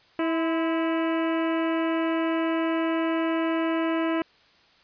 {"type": "harmonic tone with a mistuned harmonic", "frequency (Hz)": 325.9, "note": "E4", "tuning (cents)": -20, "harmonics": [1, 2, 3, 4, 5, 6, 7, 8, 9], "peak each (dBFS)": [-24, -30, -34, -36, -38, -40, -41, -42, -43], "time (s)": [0.19, 4.22], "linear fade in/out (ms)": 2, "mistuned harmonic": 3, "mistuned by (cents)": 60, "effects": ["white hiss -58 dBFS RMS until 4.83 s", "resampled to 11025 Hz"]}